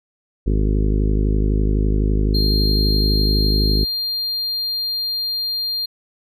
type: harmonic tone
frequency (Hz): 51.91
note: G#1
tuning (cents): 0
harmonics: 1 / 2 / 3 / 4 / 5 / 6 / 7 / 8 / 9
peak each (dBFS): -16 / -24 / -26 / -28 / -27 / -32 / -29 / -32 / -37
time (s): 0.46-3.85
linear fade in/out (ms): 10
type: tone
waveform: triangle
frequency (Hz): 4200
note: C8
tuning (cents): +6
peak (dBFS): -19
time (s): 2.34-5.86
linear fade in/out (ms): 10
effects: none